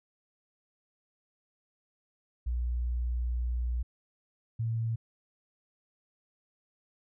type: tone pair in turn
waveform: sine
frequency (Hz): 60.3 / 113.83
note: B1 / A#2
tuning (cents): -41 / -41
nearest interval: major seventh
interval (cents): 1100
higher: second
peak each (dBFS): -28 / -28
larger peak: neither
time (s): 2.46-3.83 / 4.59-4.96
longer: first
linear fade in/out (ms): 10
effects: none